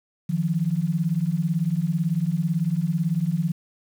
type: beating tone pair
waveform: sine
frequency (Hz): 155.9 / 173.9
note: D#3 / F3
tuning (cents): +4 / -7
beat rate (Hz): 18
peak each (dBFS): -24 / -23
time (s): 0.29-3.52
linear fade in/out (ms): 10
effects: 8-bit